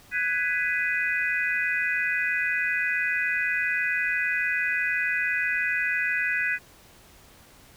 sine chord, G# minor seventh, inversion third, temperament just, 1495.1 / 1661.2 / 1993.5 / 2492 Hz, F#6 / G#6 / B6 / D#7, +18 / 0 / +16 / +2 cents, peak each -29 / -29 / -28 / -29 dBFS, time 0.11-6.59 s, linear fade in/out 50 ms, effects pink hiss -53 dBFS RMS until 7.76 s

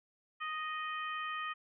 harmonic tone with a mistuned harmonic, 622.3 Hz, D#5, in tune, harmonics 2 / 3 / 4 / 5, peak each -38 / -42 / -46 / -48 dBFS, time 0.4-1.54 s, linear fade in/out 20 ms, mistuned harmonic 5, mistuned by -17 cents, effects none

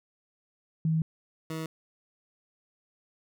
sine / 20% pulse tone pair in turn, 160 / 160 Hz, D#3 / D#3, +49 / +49 cents, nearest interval unison, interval 0 cents, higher neither, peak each -23 / -28 dBFS, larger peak first, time 0.85-1.02 / 1.5-1.66 s, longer first, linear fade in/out 2 ms, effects none

